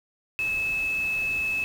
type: tone in noise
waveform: sine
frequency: 2600 Hz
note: E7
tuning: 24 cents flat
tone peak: -24 dBFS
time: 0.39-1.64 s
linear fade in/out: 0 ms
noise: pink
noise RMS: -42 dBFS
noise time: 0.39-1.64 s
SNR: +15 dB
effects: none